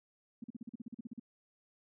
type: tone bursts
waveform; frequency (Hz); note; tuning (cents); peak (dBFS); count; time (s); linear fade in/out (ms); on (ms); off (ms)
sine; 233.1; A#3; 0; -40; 13; 0.42-1.197; 5; 21; 42
effects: none